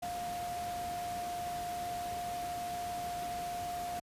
sine tone in noise, 705 Hz, F5, 16 cents sharp, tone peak -36 dBFS, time 0.02-4 s, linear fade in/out 10 ms, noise pink, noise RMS -45 dBFS, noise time 0.02-4 s, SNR +6 dB, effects high-pass 60 Hz 12 dB/octave + resampled to 32000 Hz

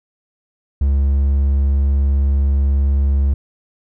triangle tone, 69.3 Hz, C#2, in tune, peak -10 dBFS, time 0.81-3.34 s, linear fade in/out 5 ms, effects none

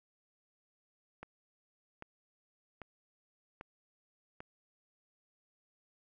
click train, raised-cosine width 0.5 ms, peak -30 dBFS, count 5, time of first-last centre 1.23-4.405 s, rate 1.26 Hz, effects none

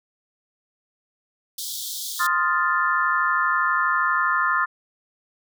pink high-pass noise, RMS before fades -31 dBFS, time 1.58-2.27 s, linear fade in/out 5 ms, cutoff 3300 Hz, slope 96 dB/octave
sine chord, F dominant seventh, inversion second, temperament equal, 1046.5 / 1244.5 / 1396.9 / 1760 Hz, C6 / Eb6 / F6 / A6, 0 / 0 / 0 / 0 cents, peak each -24 dBFS, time 2.19-4.66 s, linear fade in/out 20 ms
effects none

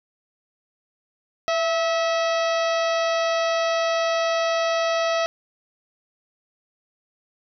harmonic tone with a mistuned harmonic, 648 Hz, E5, 30 cents flat, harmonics 1 / 2 / 3 / 4 / 5 / 6 / 7 / 8 / 9, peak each -21 / -27 / -31 / -33 / -35 / -37 / -38 / -39 / -40 dBFS, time 1.48-5.26 s, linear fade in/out 0 ms, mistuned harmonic 1, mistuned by +45 cents, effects none

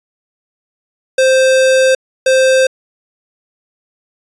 square tone bursts at uneven times, 523.3 Hz, C5, in tune, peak -8 dBFS, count 2, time 1.18-1.95 / 2.26-2.67 s, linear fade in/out 5 ms, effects resampled to 22050 Hz

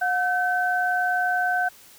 sine tone pair together, 723 / 1532 Hz, F#5 / G6, -40 / -40 cents, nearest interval octave + minor second, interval 1300 cents, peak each -23 dBFS, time 0.01-1.69 s, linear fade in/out 10 ms, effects white hiss -50 dBFS RMS until 1.98 s

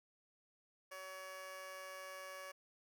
15% pulse tone with amplitude modulation, 565 Hz, C#5, 33 cents sharp, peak -39 dBFS, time 0.91-2.52 s, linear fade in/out 10 ms, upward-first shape sine, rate 187 Hz, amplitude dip 55%, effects none

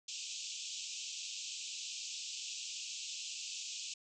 white band-pass noise, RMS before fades -44 dBFS, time 0.08-3.94 s, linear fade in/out 5 ms, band 2500 to 7600 Hz, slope 96 dB/octave, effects none

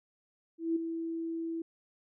sine tone with ADSR envelope, 329.6 Hz, E4, in tune, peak -25 dBFS, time 0.58-1.62 s, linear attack 180 ms, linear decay 8 ms, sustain -8 dB, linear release 4 ms, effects none

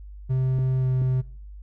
triangle tone with pitch glide, 130 to 128.88 Hz, C3 to C3, -11 to -26 cents, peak -18 dBFS, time 0.29-1.22 s, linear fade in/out 20 ms, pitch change -15 cents, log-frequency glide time 0.79-0.86 s
clicks, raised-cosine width 3 ms, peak -22 dBFS, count 2, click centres 0.588 / 1.018 s
effects noise-tail reverb RT60 0.5 s tail -22 dB re dry + added 50 Hz sine -38 dBFS peak until 1.62 s

